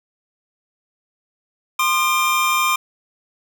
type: tone cluster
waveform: square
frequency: 1052 / 1216 / 2388 Hz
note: C6 / D#6 / D7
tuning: +9 / -40 / +28 cents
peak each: -21 dBFS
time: 1.79-2.76 s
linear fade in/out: 5 ms
effects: none